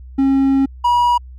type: tone pair in turn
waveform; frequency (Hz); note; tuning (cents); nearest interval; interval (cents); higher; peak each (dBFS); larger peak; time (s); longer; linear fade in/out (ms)
triangle; 271 / 965.7; C#4 / B5; -39 / -39; octave + minor seventh; 2200; second; -9; neither; 0.18-0.66 / 0.84-1.18; first; 10
effects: added 63 Hz sine -33 dBFS peak until 1.38 s